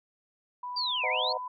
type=tone with pitch glide; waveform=sine; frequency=987.8 to 999.9 Hz; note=B5 to B5; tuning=0 to +21 cents; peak=-34 dBFS; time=0.63-1.48 s; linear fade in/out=5 ms; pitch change=+21 cents; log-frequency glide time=0.74-0.98 s
type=linear two-way sweep; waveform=sine; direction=down then up; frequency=4806 to 1975.5 to 4479 Hz; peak=-28 dBFS; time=0.76-1.33 s; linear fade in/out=10 ms; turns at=1.09 s
type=chord; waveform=sine; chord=C half-diminished seventh; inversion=none; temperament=equal with one note detuned; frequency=510.4 / 622.3 / 740 / 932.3 Hz; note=C5 / Eb5 / Gb5 / Bb5; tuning=-43 / 0 / 0 / 0 cents; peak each=-35 dBFS; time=1.03-1.38 s; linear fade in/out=10 ms
effects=none